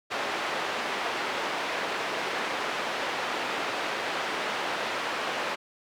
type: band-pass noise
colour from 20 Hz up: pink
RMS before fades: -31 dBFS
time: 0.1-5.56 s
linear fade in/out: 20 ms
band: 490 to 3000 Hz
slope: 12 dB/octave
effects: none